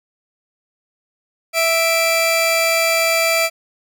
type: tone pair together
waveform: sawtooth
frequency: 659.2 / 2349 Hz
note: E5 / D7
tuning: 0 / 0 cents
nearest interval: octave + minor seventh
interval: 2200 cents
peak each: -13 / -14 dBFS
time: 1.53-3.5 s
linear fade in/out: 50 ms
effects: none